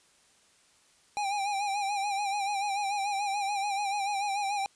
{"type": "tone with vibrato", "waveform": "square", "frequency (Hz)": 805, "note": "G5", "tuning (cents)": 46, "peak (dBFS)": -29, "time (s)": [1.17, 4.66], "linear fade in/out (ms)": 0, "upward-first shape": "sine", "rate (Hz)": 6.9, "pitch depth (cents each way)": 62, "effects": ["white hiss -63 dBFS RMS until 4.75 s", "resampled to 22050 Hz"]}